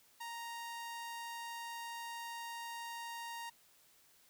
sawtooth tone, 932.3 Hz, A#5, in tune, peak -39 dBFS, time 0.2-3.5 s, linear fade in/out 10 ms, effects white hiss -67 dBFS RMS until 4.29 s

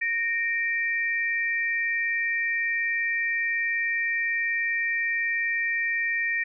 sine tone pair together, 1849.4 / 2344 Hz, A#6 / D7, -14 / -4 cents, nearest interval major third, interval 410 cents, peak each -25 / -28 dBFS, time 0.01-6.44 s, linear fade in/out 10 ms, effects none

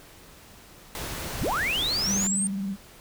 pink noise, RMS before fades -34 dBFS, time 0.95-2.27 s, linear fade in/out 0 ms
sine linear sweep, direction up, 34 to 8870 Hz, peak -24 dBFS, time 1.41-2.47 s, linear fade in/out 0 ms
sine tone with vibrato, 196 Hz, G3, in tune, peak -27 dBFS, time 2.05-2.77 s, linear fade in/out 50 ms, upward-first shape square, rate 19 Hz, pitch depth 46 cents each way
effects pink hiss -50 dBFS RMS until 3 s

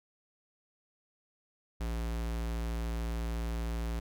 square tone, 57.1 Hz, A#1, 35 cents flat, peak -33 dBFS, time 1.8-4 s, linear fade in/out 10 ms, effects none

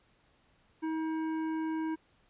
sine tone with hard clipping, 318.5 Hz, D#4, 41 cents sharp, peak -33 dBFS, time 0.82-1.96 s, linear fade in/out 20 ms, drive 11 dB, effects pink hiss -68 dBFS RMS until 2.29 s + resampled to 8000 Hz

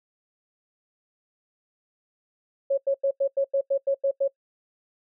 sine tone bursts, 550 Hz, C#5, 14 cents flat, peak -19 dBFS, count 10, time 2.7-4.28 s, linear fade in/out 10 ms, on 77 ms, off 90 ms, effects noise-tail reverb RT60 0.1 s tail -23 dB re dry

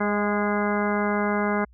harmonic tone with a mistuned harmonic, 206.1 Hz, G#3, 13 cents flat, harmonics 1 / 2 / 3 / 4 / 5 / 6 / 7 / 8 / 10, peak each -25 / -28 / -30 / -31 / -32 / -33 / -33 / -34 / -35 dBFS, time 0-1.65 s, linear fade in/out 10 ms, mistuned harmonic 3, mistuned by +21 cents, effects added 60 Hz sine -50 dBFS peak until 1.73 s

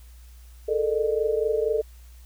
sine tone cluster, 433.2 / 457.4 / 605 Hz, A4 / A#4 / D#5, -27 / -33 / -49 cents, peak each -24 / -25 / -29 dBFS, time 0.68-1.82 s, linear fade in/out 10 ms, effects added 60 Hz sine -44 dBFS peak until 2.25 s + white hiss -58 dBFS RMS until 2.25 s

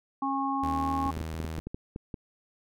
harmonic tone, 272.9 Hz, C#4, 27 cents flat, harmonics 1 / 3 / 4, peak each -31 / -31 / -31 dBFS, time 0.22-1.11 s, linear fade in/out 5 ms
sawtooth tone with pitch glide, 79.1 to 80.07 Hz, D#2 to E2, +29 to -50 cents, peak -30 dBFS, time 0.63-1.6 s, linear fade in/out 0 ms, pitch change +21 cents, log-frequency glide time 0.91-1.09 s
clicks, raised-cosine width 3 ms, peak -23 dBFS, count 11, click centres 1.061 / 1.172 / 1.211 / 1.341 / 1.402 / 1.447 / 1.583 / 1.67 / 1.745 / 1.961 / 2.142 s
effects none

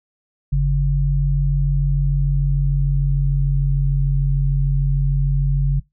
sine tone pair together, 46.72 / 140 Hz, F#1 / C#3, +18 / +18 cents, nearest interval octave + perfect fifth, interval 1900 cents, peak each -17 dBFS, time 0.52-5.8 s, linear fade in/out 10 ms, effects noise-tail reverb RT60 0.2 s tail -24 dB re dry

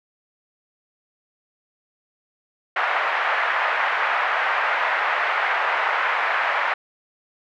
white band-pass noise, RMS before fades -22 dBFS, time 2.76-6.74 s, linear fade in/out 5 ms, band 650 to 2000 Hz, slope 24 dB/octave, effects none

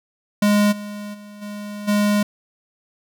square tone with level steps, 206.7 Hz, G#3, 8 cents flat, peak -14 / -30 / -38 / -30 / -16 dBFS, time 0.42-2.23 s, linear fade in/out 5 ms, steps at 0.71 / 1.13 / 1.41 / 1.87 s, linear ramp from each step 20 ms, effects none

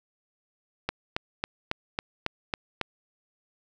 click train, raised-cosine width 0.3 ms, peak -11 dBFS, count 8, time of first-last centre 0.89-2.813 s, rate 3.64 Hz, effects none

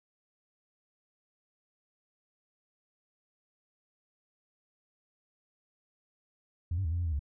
sine tone with pitch steps, 85 / 96.4 / 79.4 / 86.1 / 87.1 / 81.5 / 71.2 Hz, F2 / G2 / D#2 / F2 / F2 / E2 / C#2, -46 / -28 / +36 / -24 / -4 / -19 / +47 cents, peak -27 dBFS, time 6.71-7.193 s, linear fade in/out 5 ms, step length 69 ms, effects tanh soft clip ceiling -25 dBFS

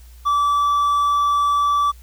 triangle tone, 1157 Hz, D6, 26 cents flat, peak -13 dBFS, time 0.25-1.92 s, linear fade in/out 20 ms, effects added 60 Hz sine -40 dBFS peak until 2.02 s + white hiss -53 dBFS RMS until 2.02 s

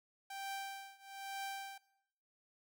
sawtooth tone with tremolo, 784 Hz, G5, in tune, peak -36 dBFS, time 0.3-1.78 s, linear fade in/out 5 ms, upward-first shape triangle, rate 1.1 Hz, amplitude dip 95%, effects noise-tail reverb RT60 0.8 s tail -20 dB re dry

